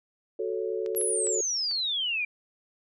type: chord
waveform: sine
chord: F# minor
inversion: none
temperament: equal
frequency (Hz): 370 / 440 / 554.4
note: F#4 / A4 / C#5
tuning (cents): 0 / 0 / 0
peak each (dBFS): -32 / -30 / -36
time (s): 0.39-1.41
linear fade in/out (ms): 5
type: clicks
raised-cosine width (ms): 0.2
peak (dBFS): -28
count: 5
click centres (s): 0.862 / 0.949 / 1.013 / 1.27 / 1.712
type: exponential sweep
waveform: sine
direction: down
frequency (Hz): 11530 to 2349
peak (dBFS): -26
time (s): 0.96-2.25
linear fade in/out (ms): 5
effects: none